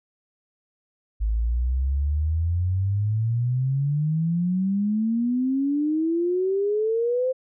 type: exponential sweep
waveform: sine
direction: up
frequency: 52.2 to 523.3 Hz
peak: -20 dBFS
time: 1.2-7.33 s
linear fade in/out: 20 ms
effects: none